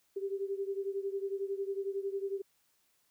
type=beating tone pair; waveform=sine; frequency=390.4 / 401.4 Hz; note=G4 / G4; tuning=-7 / +41 cents; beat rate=11 Hz; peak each=-35 / -38 dBFS; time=0.16-2.42 s; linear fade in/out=10 ms; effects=white hiss -73 dBFS RMS until 3.1 s